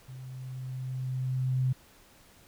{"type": "tone with level ramp", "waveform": "sine", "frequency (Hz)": 129.2, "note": "C3", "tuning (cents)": -21, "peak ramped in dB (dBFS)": [-41, -23], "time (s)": [0.08, 1.73], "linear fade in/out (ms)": 10, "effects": ["pink hiss -58 dBFS RMS until 2.47 s"]}